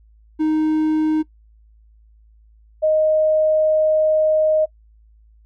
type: tone pair in turn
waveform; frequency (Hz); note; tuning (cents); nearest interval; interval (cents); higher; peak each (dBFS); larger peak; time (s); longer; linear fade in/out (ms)
triangle / sine; 311.1 / 622.2; D#4 / D#5; 0 / 0; octave; 1200; second; -13; neither; 0.39-1.23 / 2.82-4.66; second; 20
effects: noise-tail reverb RT60 0.1 s tail -21 dB re dry + added 54 Hz sine -48 dBFS peak until 5.45 s